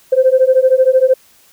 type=beating tone pair; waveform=sine; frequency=513 / 526 Hz; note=C5 / C5; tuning=-34 / +9 cents; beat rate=13 Hz; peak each=-10 dBFS; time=0.12-1.14 s; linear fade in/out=10 ms; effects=tanh soft clip ceiling 0 dBFS + white hiss -49 dBFS RMS until 1.52 s